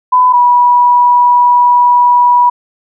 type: tone pair in turn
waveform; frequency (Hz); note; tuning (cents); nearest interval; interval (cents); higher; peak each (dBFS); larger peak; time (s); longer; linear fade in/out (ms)
sine; 1003 / 975; B5 / B5; +26 / -23; unison; 49; first; -4; neither; 0.12-0.33 / 0.33-2.5; second; 10
effects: none